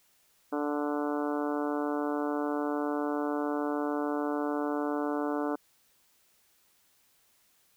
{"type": "harmonic tone", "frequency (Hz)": 146.83, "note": "D3", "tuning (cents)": 0, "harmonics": [2, 3, 4, 5, 6, 7, 8, 9, 10], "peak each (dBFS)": [-31, -35, -37, -39, -41, -42, -43, -44, -45], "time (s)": [0.52, 5.56], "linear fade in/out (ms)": 10, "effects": ["white hiss -67 dBFS RMS until 7.76 s"]}